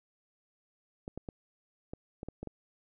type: clicks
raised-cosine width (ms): 2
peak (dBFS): -26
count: 8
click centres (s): 1.079 / 1.176 / 1.288 / 1.935 / 2.231 / 2.286 / 2.43 / 2.473
effects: none